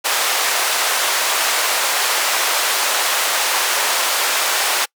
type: band-pass noise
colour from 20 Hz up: pink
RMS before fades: -18 dBFS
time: 0.04-4.86 s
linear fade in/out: 20 ms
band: 710 to 14000 Hz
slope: 12 dB/octave
effects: noise-tail reverb RT60 0.1 s tail -26 dB re dry + high-pass 400 Hz 12 dB/octave